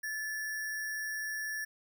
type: tone with sample-and-hold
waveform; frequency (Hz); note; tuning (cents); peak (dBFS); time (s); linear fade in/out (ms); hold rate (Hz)
sine; 1738; A6; -22; -34; 0.03-1.65; 10; 7350
effects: none